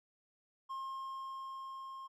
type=tone with level ramp; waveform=triangle; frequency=1068 Hz; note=C6; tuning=35 cents sharp; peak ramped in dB=-37 to -43 dBFS; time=0.69-2.08 s; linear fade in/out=20 ms; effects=none